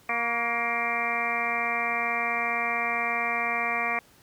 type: harmonic tone with a mistuned harmonic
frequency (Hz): 235.5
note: A#3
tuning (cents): +18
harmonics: 1 / 2 / 3 / 4 / 5 / 6 / 7 / 8 / 9 / 10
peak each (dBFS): -41 / -39 / -32 / -38 / -32 / -41 / -42 / -33 / -32 / -30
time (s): 0.09-3.99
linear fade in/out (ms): 2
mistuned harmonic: 5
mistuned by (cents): -41
effects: pink hiss -57 dBFS RMS until 4.22 s + high-pass 60 Hz 12 dB/octave